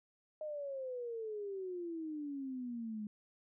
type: exponential sweep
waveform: sine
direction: down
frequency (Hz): 622.3 to 207.7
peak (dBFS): -39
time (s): 0.41-3.07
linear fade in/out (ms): 2
effects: none